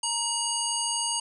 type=harmonic tone with a mistuned harmonic; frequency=932.3 Hz; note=A#5; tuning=in tune; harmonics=1 / 3 / 5 / 7 / 9 / 10; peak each=-33 / -33 / -33 / -33 / -33 / -33 dBFS; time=0.03-1.2 s; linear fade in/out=5 ms; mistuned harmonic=3; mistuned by=+55 cents; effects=none